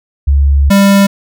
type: tone pair in turn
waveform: sine / square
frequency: 70.1 / 198.27 Hz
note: C#2 / G3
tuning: +20 / +20 cents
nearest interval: octave + tritone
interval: 1800 cents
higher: second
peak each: -5 dBFS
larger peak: neither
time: 0.27-0.7 / 0.7-1.07 s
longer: first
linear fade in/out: 10 ms
effects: none